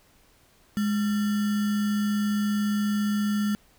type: tone with sample-and-hold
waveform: sine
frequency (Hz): 207.7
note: G#3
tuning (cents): 0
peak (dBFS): -22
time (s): 0.77-3.55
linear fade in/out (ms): 0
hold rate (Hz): 1575
effects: pink hiss -60 dBFS RMS until 3.78 s